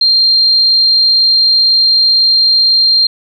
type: tone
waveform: sine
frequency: 4186 Hz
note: C8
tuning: in tune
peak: -6 dBFS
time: 0.01-3.07 s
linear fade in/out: 5 ms
effects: 8-bit